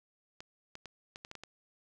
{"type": "clicks", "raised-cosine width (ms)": 0.2, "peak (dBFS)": -28, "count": 8, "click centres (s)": [0.405, 0.754, 0.857, 1.159, 1.249, 1.314, 1.353, 1.436], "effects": []}